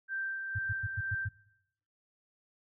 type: tone with tremolo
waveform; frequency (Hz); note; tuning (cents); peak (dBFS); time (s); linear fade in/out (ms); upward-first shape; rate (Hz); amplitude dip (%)
sine; 1568; G6; 0; -32; 0.08-1.29; 50; sine; 2.1; 40
type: tone bursts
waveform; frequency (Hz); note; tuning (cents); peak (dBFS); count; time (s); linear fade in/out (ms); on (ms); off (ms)
sine; 100.7; G2; +47; -31; 6; 0.55-1.29; 10; 40; 100
effects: noise-tail reverb RT60 0.8 s tail -21 dB re dry